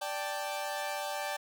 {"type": "chord", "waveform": "sawtooth", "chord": "D suspended fourth", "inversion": "none", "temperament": "equal", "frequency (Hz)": [587.3, 784, 880], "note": ["D5", "G5", "A5"], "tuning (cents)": [0, 0, 0], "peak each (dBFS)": [-34, -34, -36], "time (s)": [0.01, 1.37], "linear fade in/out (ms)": 10, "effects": []}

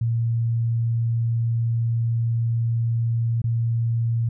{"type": "tone with dropouts", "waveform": "sine", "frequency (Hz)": 115.8, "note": "A#2", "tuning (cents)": -11, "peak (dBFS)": -19, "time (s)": [0.01, 4.29], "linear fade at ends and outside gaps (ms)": 5, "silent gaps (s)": [3.418, 3.44], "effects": []}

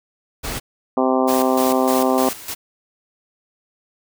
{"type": "noise", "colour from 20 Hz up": "pink", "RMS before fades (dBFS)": -26, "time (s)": [0.43, 0.6], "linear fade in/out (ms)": 20}
{"type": "harmonic tone", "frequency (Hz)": 130, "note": "C3", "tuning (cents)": -11, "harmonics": [2, 3, 4, 5, 6, 7, 8, 9], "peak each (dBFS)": [-19, -22, -22, -23, -23, -28, -26, -29], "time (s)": [0.97, 2.29], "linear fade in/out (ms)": 2}
{"type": "noise with tremolo", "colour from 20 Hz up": "white", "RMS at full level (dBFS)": -27, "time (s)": [1.27, 2.55], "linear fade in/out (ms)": 20, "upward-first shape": "square", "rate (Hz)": 3.3, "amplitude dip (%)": 70}
{"effects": []}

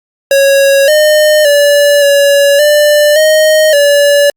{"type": "tone with pitch steps", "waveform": "square", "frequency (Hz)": [552, 609, 577, 566, 593, 622, 574], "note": ["C#5", "D#5", "D5", "C#5", "D5", "D#5", "D5"], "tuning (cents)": [-7, -37, -31, 36, 17, -1, -40], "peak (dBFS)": -5, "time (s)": [0.31, 4.3], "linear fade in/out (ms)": 2, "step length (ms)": 570, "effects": ["Opus 48 kbps"]}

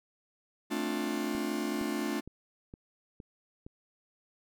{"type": "chord", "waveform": "45% pulse", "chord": "D minor seventh", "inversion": "second", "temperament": "just", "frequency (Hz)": [220.2, 264.3, 293.7, 352.4], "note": ["A3", "C4", "D4", "F4"], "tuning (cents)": [2, 18, 0, 16], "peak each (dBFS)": [-36, -39, -35, -37], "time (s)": [0.7, 2.21], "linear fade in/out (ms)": 20}
{"type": "click train", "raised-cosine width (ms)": 3, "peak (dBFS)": -32, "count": 6, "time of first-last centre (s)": [1.35, 3.665], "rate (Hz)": 2.16}
{"effects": []}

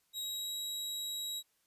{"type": "tone with pitch glide", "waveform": "sawtooth", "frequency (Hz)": [3823, 3850], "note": ["A#7", "B7"], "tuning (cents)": [43, -45], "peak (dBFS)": -34, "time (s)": [0.13, 1.43], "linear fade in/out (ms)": 50, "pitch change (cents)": 12, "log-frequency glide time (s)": [0.3, 0.53], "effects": ["white hiss -75 dBFS RMS until 1.66 s", "resampled to 32000 Hz"]}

